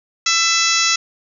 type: harmonic tone with a mistuned harmonic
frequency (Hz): 668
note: E5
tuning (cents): +23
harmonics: 2 / 3 / 4 / 5 / 6 / 7 / 8 / 9 / 10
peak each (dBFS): -22 / -23 / -21 / -25 / -22 / -27 / -21 / -22 / -23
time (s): 0.26-0.96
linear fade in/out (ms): 5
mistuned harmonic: 4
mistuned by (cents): -26
effects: none